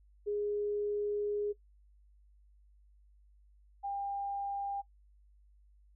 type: tone pair in turn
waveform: sine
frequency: 413.5 / 798.8 Hz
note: G#4 / G5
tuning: -8 / +32 cents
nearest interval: major seventh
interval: 1140 cents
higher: second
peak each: -31 / -34 dBFS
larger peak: first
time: 0.26-1.53 / 3.83-4.82 s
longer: first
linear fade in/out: 20 ms
effects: noise-tail reverb RT60 0.1 s tail -19 dB re dry + added 50 Hz sine -60 dBFS peak until 5.95 s